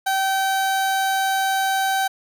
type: tone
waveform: 30% pulse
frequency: 772 Hz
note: G5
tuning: 27 cents flat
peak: -16 dBFS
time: 0.06-2.08 s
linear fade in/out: 10 ms
effects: none